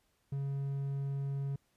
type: tone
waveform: triangle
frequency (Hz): 138.59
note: C#3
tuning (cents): 0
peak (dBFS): -31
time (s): 0.32-1.56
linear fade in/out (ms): 5
effects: pink hiss -75 dBFS RMS until 1.76 s + resampled to 32000 Hz